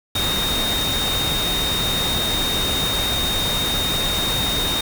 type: tone in noise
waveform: sine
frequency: 3700 Hz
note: A#7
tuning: 14 cents flat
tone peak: -21 dBFS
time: 0.15-4.81 s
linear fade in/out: 5 ms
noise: pink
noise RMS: -24 dBFS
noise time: 0.15-4.81 s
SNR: 0 dB
effects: none